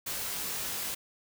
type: noise with comb filter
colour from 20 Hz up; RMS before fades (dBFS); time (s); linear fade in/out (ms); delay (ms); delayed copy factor
white; -35; 0.06-0.95; 10; 20; +0.6
effects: none